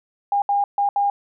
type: tone bursts at uneven times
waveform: sine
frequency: 808 Hz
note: G#5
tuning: 48 cents flat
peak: -16 dBFS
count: 4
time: 0.32-0.42 / 0.49-0.64 / 0.78-0.89 / 0.96-1.1 s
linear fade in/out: 2 ms
effects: none